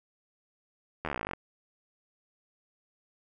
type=slowing click train; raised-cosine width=0.5 ms; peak=-18 dBFS; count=18; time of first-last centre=1.05-1.334 s; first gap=12 ms; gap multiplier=1.04; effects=none